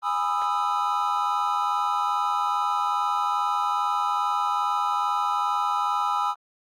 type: chord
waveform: triangle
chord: E major seventh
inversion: first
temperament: just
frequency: 824.1 / 988.9 / 1236.1 / 1318.5 Hz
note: G#5 / B5 / D#6 / E6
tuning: -14 / +2 / -12 / 0 cents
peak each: -26 dBFS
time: 0.02-6.35 s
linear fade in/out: 50 ms
effects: Opus 24 kbps